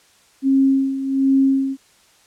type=tone with tremolo; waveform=sine; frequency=270 Hz; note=C#4; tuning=45 cents flat; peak=-11 dBFS; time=0.42-1.77 s; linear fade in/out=50 ms; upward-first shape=sine; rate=1.3 Hz; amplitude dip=70%; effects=white hiss -54 dBFS RMS until 2.26 s + low-pass 9000 Hz 12 dB/octave